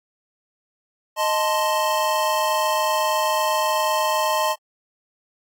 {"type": "chord", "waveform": "square", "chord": "A diminished", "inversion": "second", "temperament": "equal", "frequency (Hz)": [622.3, 880, 1046.5], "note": ["Eb5", "A5", "C6"], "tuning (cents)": [0, 0, 0], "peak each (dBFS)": -24, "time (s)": [1.16, 4.56], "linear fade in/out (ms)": 50, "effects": ["AAC 64 kbps"]}